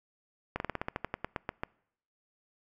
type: slowing click train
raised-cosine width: 0.5 ms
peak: -17 dBFS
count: 14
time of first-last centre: 0.56-1.635 s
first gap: 41 ms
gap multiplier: 1.11
effects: noise-tail reverb RT60 0.7 s tail -25 dB re dry